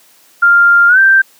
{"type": "tone with pitch glide", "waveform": "sine", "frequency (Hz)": [1396.9, 1568], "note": ["F6", "G6"], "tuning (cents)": [0, 0], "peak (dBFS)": -4, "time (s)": [0.42, 1.22], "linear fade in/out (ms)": 10, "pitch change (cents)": 200, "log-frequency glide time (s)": [0.88, 0.99], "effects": ["white hiss -47 dBFS RMS until 1.39 s", "high-pass 200 Hz 12 dB/octave"]}